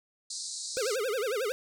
pink band-pass noise, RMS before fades -38 dBFS, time 0.3-0.96 s, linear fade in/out 5 ms, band 4000 to 9200 Hz, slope 96 dB/octave
square tone with vibrato, 466.2 Hz, A#4, in tune, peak -29 dBFS, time 0.77-1.52 s, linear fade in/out 0 ms, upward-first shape sine, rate 11 Hz, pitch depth 250 cents each way
effects none

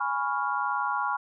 sine chord, C# dominant seventh, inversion second, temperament equal, 830.6 / 987.8 / 1108.7 / 1396.9 Hz, G#5 / B5 / C#6 / E#6, 0 / 0 / 0 / 0 cents, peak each -31 dBFS, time 0-1.17 s, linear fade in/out 10 ms, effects none

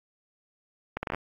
accelerating click train, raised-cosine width 0.5 ms, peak -15 dBFS, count 7, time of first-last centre 0.97-1.146 s, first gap 60 ms, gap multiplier 0.7, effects AAC 64 kbps

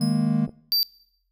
triangle chord, D# suspended fourth, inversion none, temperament equal, 155.56 / 207.7 / 233.1 Hz, D#3 / G#3 / A#3, 0 / 0 / 0 cents, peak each -22 / -22 / -21 dBFS, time 0-0.47 s, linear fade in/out 20 ms
sawtooth tone with exponential decay, 5100 Hz, D#8, 42 cents sharp, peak -28 dBFS, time 0.01-0.52 s, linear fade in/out 2 ms, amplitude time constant 110 ms
clicks, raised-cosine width 2 ms, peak -26 dBFS, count 2, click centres 0.478 / 0.493 s
square tone, 4666 Hz, D8, 12 cents flat, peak -19 dBFS, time 0.72-0.83 s, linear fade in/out 0 ms
effects noise-tail reverb RT60 0.7 s tail -22 dB re dry + added 43 Hz sine -70 dBFS peak until 1.31 s

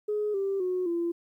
sine tone with pitch steps, 420 / 391.9 / 365.6 / 341.1 Hz, G#4 / G4 / F#4 / F4, +19 / 0 / -21 / -41 cents, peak -25 dBFS, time 0.08-1.12 s, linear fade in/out 10 ms, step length 260 ms, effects tanh soft clip ceiling -21 dBFS + 11-bit

